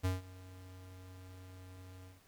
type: tone with ADSR envelope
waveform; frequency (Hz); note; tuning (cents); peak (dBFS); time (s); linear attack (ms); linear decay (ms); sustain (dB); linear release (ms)
square; 92.5; F#2; 0; -30; 0.03-2.22; 22; 160; -21; 170
effects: pink hiss -66 dBFS RMS until 2.27 s